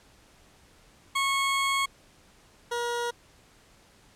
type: tone pair in turn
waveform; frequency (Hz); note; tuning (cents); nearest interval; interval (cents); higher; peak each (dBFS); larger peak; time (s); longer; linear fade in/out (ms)
20% pulse; 1096 / 476.8; C#6 / A#4; -20 / +39; octave + major second; 1441; first; -19 / -23; first; 1.15-1.86 / 2.71-3.11; first; 10
effects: pink hiss -58 dBFS RMS until 4.15 s + low-pass 10000 Hz 12 dB/octave